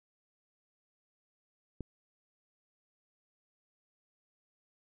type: click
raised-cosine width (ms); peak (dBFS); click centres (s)
3; -26; 1.807
effects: none